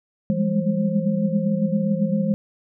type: tone cluster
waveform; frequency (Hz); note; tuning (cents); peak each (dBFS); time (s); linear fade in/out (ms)
sine; 166.2 / 193.5 / 203.9 / 211.4 / 530; E3 / G3 / G#3 / G#3 / C5; +15 / -22 / -32 / +31 / +22; -25 / -27 / -22 / -26 / -28; 0.3-2.34; 0
effects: none